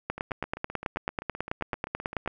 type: two click trains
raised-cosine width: 0.5 ms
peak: -13 / -22 dBFS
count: 21 / 17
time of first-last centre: 0.1-2.276 / 0.18-2.261 s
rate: 9.19 / 7.69 Hz
effects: none